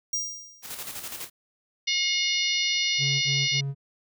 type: tone with exponential decay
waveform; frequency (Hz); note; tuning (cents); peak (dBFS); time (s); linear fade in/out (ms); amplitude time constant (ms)
square; 5700; F8; +34; -24; 0.13-0.78; 5; 140
type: noise with tremolo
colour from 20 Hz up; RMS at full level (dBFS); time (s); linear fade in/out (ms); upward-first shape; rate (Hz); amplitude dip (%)
white; -35; 0.62-1.3; 50; square; 12; 50
type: harmonic tone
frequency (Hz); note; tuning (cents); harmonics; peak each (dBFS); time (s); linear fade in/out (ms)
719; F#5; -50; 3 / 4 / 5 / 6 / 7 / 8; -28 / -29 / -30 / -31 / -31 / -32; 1.87-3.61; 10
type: tone bursts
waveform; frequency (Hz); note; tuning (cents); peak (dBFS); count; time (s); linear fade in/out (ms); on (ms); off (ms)
triangle; 138.59; C#3; 0; -25; 3; 2.98-3.748; 50; 240; 24
effects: none